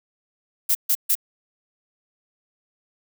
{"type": "noise bursts", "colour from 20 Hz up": "violet", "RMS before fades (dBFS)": -19, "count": 3, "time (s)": [0.69, 1.153], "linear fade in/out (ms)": 10, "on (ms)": 61, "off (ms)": 140, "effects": []}